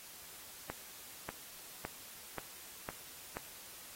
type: accelerating click train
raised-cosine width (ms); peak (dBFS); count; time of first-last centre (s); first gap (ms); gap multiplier
0.5; -24; 6; 0.7-3.369; 590; 0.95
effects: white hiss -52 dBFS RMS until 3.95 s + AAC 48 kbps